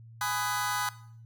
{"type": "chord", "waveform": "sawtooth", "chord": "G# minor seventh", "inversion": "none", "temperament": "just", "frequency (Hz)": [830.6, 996.7, 1245.9, 1495.1], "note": ["G#5", "B5", "D#6", "F#6"], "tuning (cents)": [0, 16, 2, 18], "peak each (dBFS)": -30, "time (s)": [0.21, 0.89], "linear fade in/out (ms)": 2, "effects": ["noise-tail reverb RT60 0.6 s tail -18 dB re dry", "added 114 Hz sine -47 dBFS peak until 1.25 s"]}